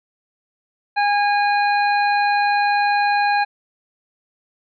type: harmonic tone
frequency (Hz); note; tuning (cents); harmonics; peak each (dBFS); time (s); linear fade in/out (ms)
819; G#5; -24; 1 / 2 / 3 / 5; -16 / -22 / -26 / -30; 0.96-3.45; 20
effects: none